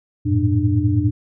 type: tone cluster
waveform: sine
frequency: 91.5 / 106.4 / 116.1 / 297.6 Hz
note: F#2 / G#2 / A#2 / D4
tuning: -19 / +42 / -7 / +23 cents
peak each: -20 dBFS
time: 0.25-1.11 s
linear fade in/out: 20 ms
effects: none